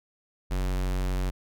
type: tone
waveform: square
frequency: 46.25 Hz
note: F#1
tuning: in tune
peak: -26 dBFS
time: 0.5-1.31 s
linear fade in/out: 20 ms
effects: none